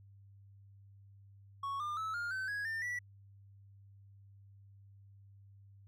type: tone with pitch steps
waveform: triangle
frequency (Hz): 1108.7 / 1202.1 / 1303.3 / 1413.1 / 1532.1 / 1661.2 / 1801.1 / 1952.8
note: C#6 / D6 / E6 / F6 / G6 / G#6 / A6 / B6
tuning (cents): 0 / +40 / -20 / +20 / -40 / 0 / +40 / -20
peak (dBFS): -34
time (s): 1.63-2.99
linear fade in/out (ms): 5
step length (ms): 170
effects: added 99 Hz sine -56 dBFS peak until 5.87 s